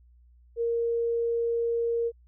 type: tone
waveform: sine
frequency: 466.2 Hz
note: A#4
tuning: in tune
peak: -24 dBFS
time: 0.56-2.12 s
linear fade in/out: 50 ms
effects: added 60 Hz sine -54 dBFS peak until 2.27 s

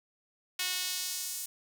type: tone with high-pass filter sweep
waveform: sawtooth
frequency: 366 Hz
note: F#4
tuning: 19 cents flat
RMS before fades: -35 dBFS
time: 0.59-1.46 s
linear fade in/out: 5 ms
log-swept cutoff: 2700 to 8300 Hz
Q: 0.99
effects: none

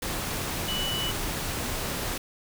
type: tone in noise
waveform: sine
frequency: 2960 Hz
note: F#7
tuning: in tune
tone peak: -29 dBFS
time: 0.68-1.11 s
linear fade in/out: 5 ms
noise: pink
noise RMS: -31 dBFS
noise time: 0.02-2.18 s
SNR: -1 dB
effects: none

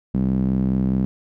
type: tone with band-pass filter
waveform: sawtooth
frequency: 64.8 Hz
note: C2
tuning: 16 cents flat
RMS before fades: -20 dBFS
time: 0.14-1.05 s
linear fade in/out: 0 ms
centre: 200 Hz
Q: 3.2
effects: none

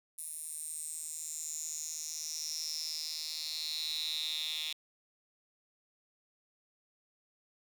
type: tone with high-pass filter sweep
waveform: 10% pulse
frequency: 155.8 Hz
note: D#3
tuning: 3 cents sharp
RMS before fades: -39 dBFS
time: 0.18-4.73 s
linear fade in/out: 5 ms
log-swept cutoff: 9800 to 3300 Hz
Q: 7
effects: none

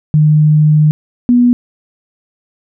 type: tone pair in turn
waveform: sine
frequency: 152.3 / 243.7 Hz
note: D#3 / B3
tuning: -37 / -23 cents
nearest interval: minor sixth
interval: 814 cents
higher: second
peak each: -5 dBFS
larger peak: neither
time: 0.14-0.91 / 1.29-1.53 s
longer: first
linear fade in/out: 0 ms
effects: none

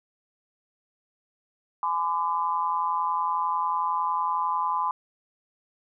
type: tone with amplitude modulation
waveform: sine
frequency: 1014 Hz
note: B5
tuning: 45 cents sharp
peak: -19 dBFS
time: 1.83-4.91 s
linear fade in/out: 2 ms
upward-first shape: sine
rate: 171 Hz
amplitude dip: 95%
effects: none

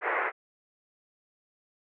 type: band-pass noise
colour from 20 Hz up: white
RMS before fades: -29 dBFS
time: 0.01-0.32 s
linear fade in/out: 50 ms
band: 380 to 2100 Hz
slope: 48 dB/octave
effects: none

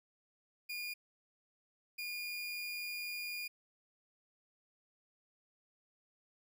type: tone bursts at uneven times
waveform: 30% pulse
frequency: 2428 Hz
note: D#7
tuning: 43 cents flat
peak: -37 dBFS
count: 2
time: 0.69-0.94 / 1.98-3.48 s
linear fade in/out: 10 ms
effects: none

